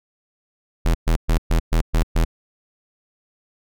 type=tone bursts; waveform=square; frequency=41.2 Hz; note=E1; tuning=in tune; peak=-15 dBFS; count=7; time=0.85-2.249 s; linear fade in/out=10 ms; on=97 ms; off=120 ms; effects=none